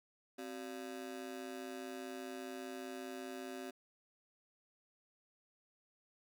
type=ring-modulated tone; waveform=30% pulse; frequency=320.1 Hz; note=D#4; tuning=49 cents sharp; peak=-38 dBFS; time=0.38-3.71 s; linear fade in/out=10 ms; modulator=57.5 Hz; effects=none